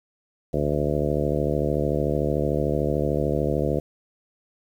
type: harmonic tone with a mistuned harmonic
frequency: 73.42 Hz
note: D2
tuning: in tune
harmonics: 1 / 2 / 3 / 4 / 5 / 6 / 7 / 8 / 9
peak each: -30 / -27 / -31 / -30 / -29 / -30 / -28 / -32 / -33 dBFS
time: 0.53-3.8 s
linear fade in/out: 10 ms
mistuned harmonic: 1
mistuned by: -120 cents
effects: 9-bit